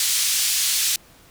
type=band-pass noise; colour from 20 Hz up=white; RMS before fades=-21 dBFS; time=0-0.96 s; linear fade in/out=2 ms; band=3000 to 9100 Hz; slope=12 dB/octave; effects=pink hiss -51 dBFS RMS until 1.3 s